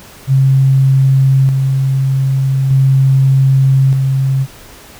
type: tone with tremolo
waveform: sine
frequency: 134.3 Hz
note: C3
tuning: 46 cents sharp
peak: -6 dBFS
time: 0.27-4.47 s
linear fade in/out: 50 ms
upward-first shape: square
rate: 0.41 Hz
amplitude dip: 35%
effects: pink hiss -37 dBFS RMS until 4.99 s